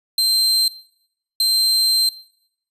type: tone bursts at uneven times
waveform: 40% pulse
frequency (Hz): 4133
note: C8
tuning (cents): -22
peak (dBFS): -13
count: 2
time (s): 0.18-0.68 / 1.4-2.09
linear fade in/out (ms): 2
effects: noise-tail reverb RT60 0.7 s tail -19 dB re dry + resampled to 32000 Hz